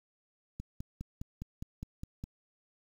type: click train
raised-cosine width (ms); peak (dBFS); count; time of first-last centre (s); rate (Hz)
5; -27; 9; 0.6-2.239; 4.88
effects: 9-bit